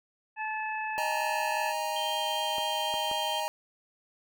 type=harmonic tone; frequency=867 Hz; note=A5; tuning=26 cents flat; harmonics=1 / 2 / 3; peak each=-33 / -36 / -38 dBFS; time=0.36-1.74 s; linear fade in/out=50 ms
type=chord; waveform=square; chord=D# suspended fourth; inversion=none; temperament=equal with one note detuned; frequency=622.3 / 823.9 / 932.3 Hz; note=D#5 / G#5 / A#5; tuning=0 / -14 / 0 cents; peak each=-36 / -35 / -34 dBFS; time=0.98-3.48 s; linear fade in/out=0 ms
type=tone; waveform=sine; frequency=3152 Hz; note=G7; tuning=9 cents sharp; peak=-33 dBFS; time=1.96-3.4 s; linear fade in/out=2 ms
type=clicks; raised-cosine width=1 ms; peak=-27 dBFS; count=3; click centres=2.583 / 2.94 / 3.114 s
effects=none